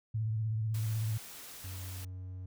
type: tone with vibrato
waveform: sine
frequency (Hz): 110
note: A2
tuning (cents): 0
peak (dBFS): -30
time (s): 0.14-1.18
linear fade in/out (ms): 10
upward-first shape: triangle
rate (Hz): 16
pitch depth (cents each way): 61
type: noise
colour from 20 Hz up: white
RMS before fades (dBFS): -48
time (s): 0.74-2.05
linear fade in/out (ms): 5
type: tone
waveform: triangle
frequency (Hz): 92.4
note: F#2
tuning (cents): -2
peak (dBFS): -38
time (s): 1.64-2.46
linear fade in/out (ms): 5
effects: none